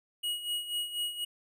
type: tone with tremolo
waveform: square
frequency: 2900 Hz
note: F#7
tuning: 35 cents flat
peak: -30 dBFS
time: 0.23-1.25 s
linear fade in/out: 10 ms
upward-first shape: sine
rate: 4.1 Hz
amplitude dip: 70%
effects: none